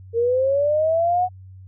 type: linear sweep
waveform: sine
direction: up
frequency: 454 to 740 Hz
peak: -16 dBFS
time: 0.13-1.29 s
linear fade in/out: 50 ms
effects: added 94 Hz sine -39 dBFS peak until 1.67 s